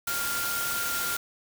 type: tone in noise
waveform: sine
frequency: 1396.9 Hz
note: F6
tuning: in tune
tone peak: -31 dBFS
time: 0.07-1.17 s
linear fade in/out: 5 ms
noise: white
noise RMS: -31 dBFS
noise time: 0.07-1.17 s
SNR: -3 dB
effects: none